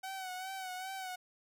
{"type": "tone with vibrato", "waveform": "sawtooth", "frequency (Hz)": 752, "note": "F#5", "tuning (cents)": 28, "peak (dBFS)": -36, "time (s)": [0.03, 1.16], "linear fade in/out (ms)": 10, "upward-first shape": "sine", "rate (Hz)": 2.5, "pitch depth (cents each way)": 47, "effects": []}